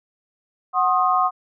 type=chord; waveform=sine; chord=C diminished; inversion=second; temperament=equal with one note detuned; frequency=740 / 1067.3 / 1244.5 Hz; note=Gb5 / C6 / Eb6; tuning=0 / +34 / 0 cents; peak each=-20 dBFS; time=0.73-1.31 s; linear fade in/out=50 ms; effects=none